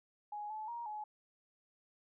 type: tone with pitch steps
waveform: sine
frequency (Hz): 834 / 863 / 942 / 847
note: G#5 / A5 / A#5 / G#5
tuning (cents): +7 / -34 / +18 / +34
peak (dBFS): -40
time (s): 0.32-1.04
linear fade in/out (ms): 5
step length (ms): 180
effects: none